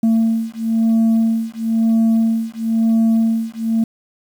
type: beating tone pair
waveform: sine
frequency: 225 / 226 Hz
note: A3 / A3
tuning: +39 / +47 cents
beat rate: 1 Hz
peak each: -14 dBFS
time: 0.03-3.84 s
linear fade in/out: 5 ms
effects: tanh soft clip ceiling -10 dBFS + 7-bit